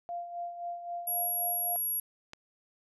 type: tone with tremolo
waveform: sine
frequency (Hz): 695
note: F5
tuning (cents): -9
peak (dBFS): -33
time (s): 0.09-1.76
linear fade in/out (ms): 0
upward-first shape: sine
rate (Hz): 3.8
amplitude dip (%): 60
type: tone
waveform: sine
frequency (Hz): 11300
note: F9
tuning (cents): +19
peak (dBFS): -29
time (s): 1.07-2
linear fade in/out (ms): 5
type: click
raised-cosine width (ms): 0.2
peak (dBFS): -26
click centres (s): 2.334
effects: none